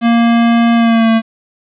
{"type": "tone with pitch glide", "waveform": "square", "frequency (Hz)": [233.1, 225], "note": ["A#3", "A3"], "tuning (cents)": [0, 39], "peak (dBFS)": -8, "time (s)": [0.01, 1.22], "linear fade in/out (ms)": 50, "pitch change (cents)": -61, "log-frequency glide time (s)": [0.75, 1.09], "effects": ["resampled to 8000 Hz", "7-bit"]}